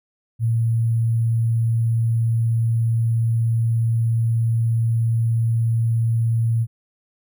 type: tone with sample-and-hold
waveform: sine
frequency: 114.6 Hz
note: A#2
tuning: 29 cents flat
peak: -16 dBFS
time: 0.39-6.67 s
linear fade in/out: 50 ms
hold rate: 11025 Hz
effects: none